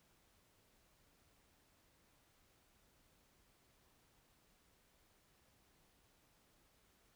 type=silence; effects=pink hiss -73 dBFS RMS until 7.15 s